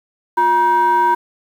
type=tone with frequency modulation; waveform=sine; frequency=953 Hz; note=A#5; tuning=38 cents sharp; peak=-10 dBFS; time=0.37-1.15 s; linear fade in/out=10 ms; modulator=598 Hz; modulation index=0.51; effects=tanh soft clip ceiling -6 dBFS + 7-bit